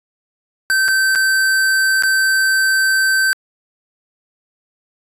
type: tone with dropouts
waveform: square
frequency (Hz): 1549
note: G6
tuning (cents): -21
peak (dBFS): -13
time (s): 0.7-3.33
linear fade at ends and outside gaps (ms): 0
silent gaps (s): 0.881-0.885 / 1.151-1.157 / 2.024-2.035
effects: resampled to 32000 Hz